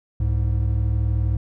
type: tone pair together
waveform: triangle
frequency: 65.41 / 104.77 Hz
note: C2 / G#2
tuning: 0 / +16 cents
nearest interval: minor sixth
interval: 816 cents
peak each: -19 dBFS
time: 0.2-1.37 s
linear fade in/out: 5 ms
effects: none